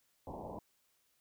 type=low-pass noise; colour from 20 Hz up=white; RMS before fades=-45 dBFS; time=0.27-0.59 s; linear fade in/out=2 ms; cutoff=980 Hz; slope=96 dB/octave; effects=white hiss -75 dBFS RMS until 1.2 s